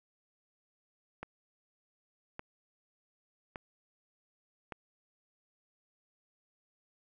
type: click train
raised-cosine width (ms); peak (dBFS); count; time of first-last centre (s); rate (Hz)
0.5; -25; 4; 1.23-4.722; 0.859
effects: none